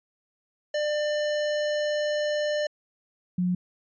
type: tone pair in turn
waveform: square / sine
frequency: 597 / 179.97 Hz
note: D5 / F#3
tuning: +28 / -48 cents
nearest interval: octave + major sixth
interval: 2076 cents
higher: first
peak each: -25 / -22 dBFS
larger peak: second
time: 0.74-2.67 / 3.38-3.55 s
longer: first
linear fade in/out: 5 ms
effects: resampled to 16000 Hz